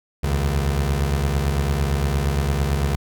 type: beating tone pair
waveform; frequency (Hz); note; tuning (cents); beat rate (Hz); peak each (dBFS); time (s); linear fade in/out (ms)
25% pulse; 69.6 / 78.4; C#2 / D#2; +8 / +14; 8.8; -16 / -22; 0.23-2.96; 10
effects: none